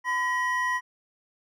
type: tone pair together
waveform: triangle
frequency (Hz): 1011 / 1910.1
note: B5 / A#6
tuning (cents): +40 / +42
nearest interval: major seventh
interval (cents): 1102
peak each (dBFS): -25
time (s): 0.04-0.81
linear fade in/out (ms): 50
effects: none